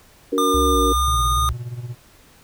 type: chord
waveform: sine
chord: D augmented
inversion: none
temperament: equal with one note detuned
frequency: 286.3 / 370 / 466.2 Hz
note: D4 / F#4 / A#4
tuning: -44 / 0 / 0 cents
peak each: -22 / -25 / -21 dBFS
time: 0.32-0.93 s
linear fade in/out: 10 ms
type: tone with pitch glide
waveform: square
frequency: 1204 to 1225 Hz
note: D6 to D#6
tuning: +43 to -27 cents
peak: -19 dBFS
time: 0.38-1.49 s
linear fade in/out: 0 ms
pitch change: +30 cents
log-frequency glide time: 0.81-1.27 s
type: tone with vibrato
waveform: sine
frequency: 62.9 Hz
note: B1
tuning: 32 cents sharp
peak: -20 dBFS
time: 0.54-1.53 s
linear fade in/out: 5 ms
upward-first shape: square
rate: 2.4 Hz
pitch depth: 110 cents each way
type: tone with tremolo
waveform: triangle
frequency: 120.8 Hz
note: B2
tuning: 38 cents flat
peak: -23 dBFS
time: 1.07-1.95 s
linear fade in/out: 10 ms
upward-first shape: sine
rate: 17 Hz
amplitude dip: 70%
effects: pink hiss -51 dBFS RMS until 2.43 s